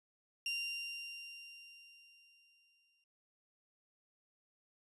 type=tone with exponential decay; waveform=30% pulse; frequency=2779 Hz; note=F7; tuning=9 cents flat; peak=-32 dBFS; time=0.46-3.04 s; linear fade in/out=2 ms; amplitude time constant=560 ms; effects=resampled to 24000 Hz